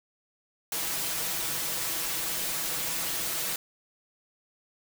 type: noise with comb filter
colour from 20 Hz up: white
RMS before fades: -31 dBFS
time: 0.72-3.56 s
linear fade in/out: 2 ms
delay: 6.1 ms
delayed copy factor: +0.7
effects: none